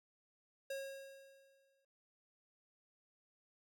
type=tone with exponential decay; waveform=square; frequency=544 Hz; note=C#5; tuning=33 cents flat; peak=-40 dBFS; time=0.7-1.85 s; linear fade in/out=5 ms; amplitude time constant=250 ms; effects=none